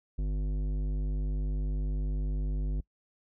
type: tone with tanh clipping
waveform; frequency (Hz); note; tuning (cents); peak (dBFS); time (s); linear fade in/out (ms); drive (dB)
sine; 50; G1; +35; -30; 0.18-2.81; 10; 14
effects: noise-tail reverb RT60 0.1 s tail -24 dB re dry